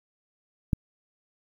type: click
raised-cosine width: 5 ms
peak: -10 dBFS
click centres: 0.732 s
effects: 8-bit